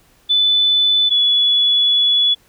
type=tone pair in turn; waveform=sine; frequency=3498 / 3410 Hz; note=A7 / G#7; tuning=-11 / +45 cents; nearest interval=unison; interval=44 cents; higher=first; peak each=-11 dBFS; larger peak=neither; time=0.29-1.1 / 1.1-2.35 s; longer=second; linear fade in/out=20 ms; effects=pink hiss -54 dBFS RMS until 2.48 s